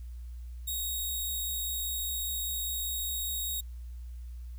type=tone; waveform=5% pulse; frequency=3769 Hz; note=A#7; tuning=18 cents sharp; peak=-24 dBFS; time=0.67-3.61 s; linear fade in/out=10 ms; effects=added 60 Hz sine -39 dBFS peak until 4.58 s + white hiss -67 dBFS RMS until 4.58 s